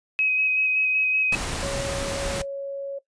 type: tone with vibrato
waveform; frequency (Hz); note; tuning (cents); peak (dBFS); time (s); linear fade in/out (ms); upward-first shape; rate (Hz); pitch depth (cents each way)
sine; 2535; D#7; +32; -19; 0.19-1.35; 0; square; 5.3; 11
type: noise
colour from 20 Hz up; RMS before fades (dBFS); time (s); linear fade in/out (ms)
pink; -29; 1.32-2.42; 5
type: tone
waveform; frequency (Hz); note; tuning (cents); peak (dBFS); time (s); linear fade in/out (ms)
sine; 554.4; C#5; 0; -28; 1.62-2.99; 10
effects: noise-tail reverb RT60 0.1 s tail -17 dB re dry + resampled to 22050 Hz